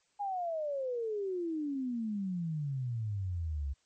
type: exponential sweep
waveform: sine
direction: down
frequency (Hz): 830.6 to 66.6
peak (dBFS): -32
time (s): 0.19-3.74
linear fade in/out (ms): 20
effects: white hiss -73 dBFS RMS until 3.85 s + MP3 32 kbps